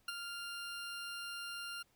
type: tone with ADSR envelope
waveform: 20% pulse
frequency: 1396.9 Hz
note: F6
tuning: in tune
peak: -30 dBFS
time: 0.08-1.83 s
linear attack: 5 ms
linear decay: 23 ms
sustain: -7 dB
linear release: 12 ms
effects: pink hiss -73 dBFS RMS until 1.95 s